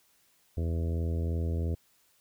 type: harmonic tone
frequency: 82.9 Hz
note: E2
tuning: 10 cents sharp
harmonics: 1 / 2 / 3 / 4 / 5 / 6 / 7 / 8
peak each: -28 / -38 / -41 / -43 / -43 / -45 / -51 / -52 dBFS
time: 0.57-1.75 s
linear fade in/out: 5 ms
effects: white hiss -67 dBFS RMS until 2.2 s